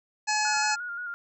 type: harmonic tone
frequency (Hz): 851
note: G#5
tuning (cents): +42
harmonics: 1 / 2 / 3 / 5 / 6 / 7 / 8 / 9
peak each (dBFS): -27 / -30 / -32 / -34 / -35 / -35 / -36 / -37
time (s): 0.27-0.76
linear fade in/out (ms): 20
type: tone with vibrato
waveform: sine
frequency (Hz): 1427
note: F6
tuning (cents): +37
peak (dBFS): -32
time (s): 0.45-1.14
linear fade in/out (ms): 0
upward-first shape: square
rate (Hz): 5.7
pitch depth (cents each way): 33
type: click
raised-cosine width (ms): 0.5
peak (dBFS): -32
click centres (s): 0.571
effects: none